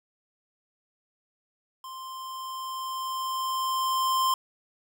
square tone with level ramp, 1046.5 Hz, C6, in tune, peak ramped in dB -39 to -22 dBFS, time 1.84-4.34 s, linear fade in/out 2 ms, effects none

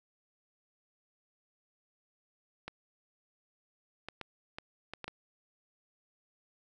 clicks, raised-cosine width 0.3 ms, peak -24 dBFS, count 7, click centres 2.68 / 4.086 / 4.213 / 4.585 / 4.936 / 5.043 / 5.08 s, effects none

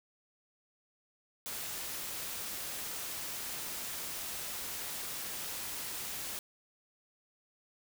white noise, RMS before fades -40 dBFS, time 1.46-6.39 s, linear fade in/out 0 ms, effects none

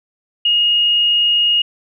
sine tone, 2864 Hz, F7, 43 cents sharp, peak -11 dBFS, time 0.45-1.62 s, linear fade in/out 5 ms, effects none

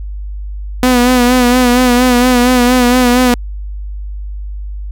sawtooth tone with vibrato, 248.1 Hz, B3, 8 cents sharp, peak -3 dBFS, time 0.83-3.34 s, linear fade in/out 0 ms, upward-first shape sine, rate 4.3 Hz, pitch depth 45 cents each way, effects added 50 Hz sine -20 dBFS peak until 4.91 s

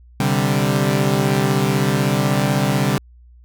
sawtooth chord, C suspended second, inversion none, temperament equal, 130.81 / 146.83 / 196 Hz, C3 / D3 / G3, 0 / 0 / 0 cents, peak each -16 dBFS, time 0.2-2.98 s, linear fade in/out 2 ms, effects added 60 Hz sine -43 dBFS peak until 3.44 s

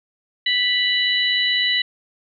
harmonic tone, 987 Hz, B5, 1 cent flat, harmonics 2 / 3 / 4, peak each -21 / -21 / -21 dBFS, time 0.46-1.82 s, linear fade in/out 5 ms, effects none

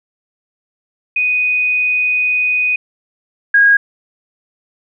sine tone pair in turn, 2489 / 1637.4 Hz, D#7 / G#6, 0 / -25 cents, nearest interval perfect fifth, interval 725 cents, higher first, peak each -12 / -6 dBFS, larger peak second, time 1.16-2.76 / 3.54-3.77 s, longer first, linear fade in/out 5 ms, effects none

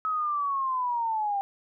sine linear sweep, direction down, 1284 to 784 Hz, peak -25 dBFS, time 0.05-1.41 s, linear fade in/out 0 ms, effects none

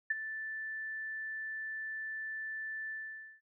sine tone with ADSR envelope, 1760 Hz, A6, in tune, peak -26 dBFS, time 0.1-3.41 s, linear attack 7 ms, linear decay 22 ms, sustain -12 dB, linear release 510 ms, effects noise-tail reverb RT60 0.1 s tail -18 dB re dry

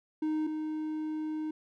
triangle tone pair in turn, 310 / 310 Hz, D#4 / D#4, -6 / -6 cents, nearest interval unison, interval 0 cents, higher neither, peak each -26 / -30 dBFS, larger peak first, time 0.22-0.47 / 0.47-1.51 s, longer second, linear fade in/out 5 ms, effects none

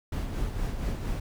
brown noise with tremolo, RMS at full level -29 dBFS, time 0.12-1.2 s, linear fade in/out 5 ms, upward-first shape sine, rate 4.3 Hz, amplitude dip 45%, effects none

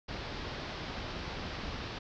pink low-pass noise, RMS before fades -40 dBFS, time 0.08-1.99 s, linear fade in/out 10 ms, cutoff 5200 Hz, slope 48 dB/octave, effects none

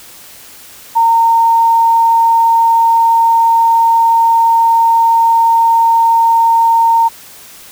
sine tone, 917 Hz, A#5, 29 cents flat, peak -6 dBFS, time 0.95-7.09 s, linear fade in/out 20 ms, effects white hiss -36 dBFS RMS until 7.71 s

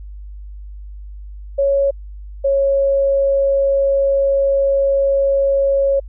sine tone pair in turn, 555 / 550.8 Hz, C#5 / C#5, +2 / -11 cents, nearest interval unison, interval 13 cents, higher first, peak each -12 dBFS, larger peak neither, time 1.58-1.91 / 2.44-6 s, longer second, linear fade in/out 10 ms, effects added 50 Hz sine -30 dBFS peak until 6.08 s

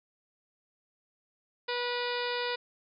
harmonic tone with a mistuned harmonic, 487 Hz, B4, 24 cents flat, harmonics 1 / 2 / 3 / 4 / 5 / 6 / 7 / 8 / 9 / 10, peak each -34 / -37 / -39 / -40 / -41 / -42 / -42 / -43 / -44 / -44 dBFS, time 1.68-2.56 s, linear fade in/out 10 ms, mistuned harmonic 7, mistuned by +68 cents, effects none

